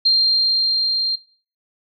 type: tone with level ramp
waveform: sine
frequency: 4186 Hz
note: C8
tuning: in tune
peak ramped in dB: -11 to -17 dBFS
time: 0.05-1.16 s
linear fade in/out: 10 ms
effects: noise-tail reverb RT60 0.4 s tail -18 dB re dry